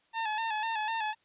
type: tone with vibrato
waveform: sawtooth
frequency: 880 Hz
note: A5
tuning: in tune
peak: -26 dBFS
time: 0.13-1.15 s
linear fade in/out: 50 ms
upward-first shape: square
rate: 4 Hz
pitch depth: 50 cents each way
effects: white hiss -69 dBFS RMS until 1.24 s + resampled to 8000 Hz